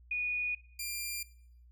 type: tone pair in turn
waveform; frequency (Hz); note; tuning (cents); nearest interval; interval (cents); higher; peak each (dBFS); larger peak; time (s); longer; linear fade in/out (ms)
sine / 10% pulse; 2462 / 2388; D#7 / D7; -19 / +28; minor second; 53; first; -30 / -27; second; 0.11-0.55 / 0.79-1.23; neither; 5
effects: noise-tail reverb RT60 0.7 s tail -19 dB re dry + added 60 Hz sine -55 dBFS peak until 1.71 s